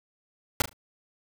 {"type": "noise with echo", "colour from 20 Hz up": "pink", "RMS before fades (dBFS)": -21, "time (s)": [0.6, 0.62], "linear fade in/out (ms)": 2, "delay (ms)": 37, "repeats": 3, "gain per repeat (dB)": -12, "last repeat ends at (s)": 0.731, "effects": []}